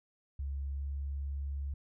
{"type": "tone with pitch glide", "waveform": "sine", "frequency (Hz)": [69.3, 69.9], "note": ["C#2", "C#2"], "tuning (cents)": [0, 15], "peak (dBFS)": -34, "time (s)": [0.39, 1.74], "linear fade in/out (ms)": 5, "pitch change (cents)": 15, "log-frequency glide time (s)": [0.76, 0.82], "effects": []}